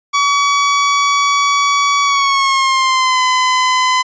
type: tone with pitch glide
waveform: sawtooth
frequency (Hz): 1135 to 1017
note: C#6 to C6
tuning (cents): +41 to -50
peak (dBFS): -7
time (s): 0.13-4.03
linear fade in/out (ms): 20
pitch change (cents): -191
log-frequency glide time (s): 2.03-3.21
effects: resampled to 16000 Hz